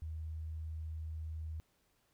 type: tone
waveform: sine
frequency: 79.2 Hz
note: D#2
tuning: 31 cents sharp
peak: -39 dBFS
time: 0.02-1.6 s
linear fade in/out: 0 ms
effects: pink hiss -75 dBFS RMS until 2.13 s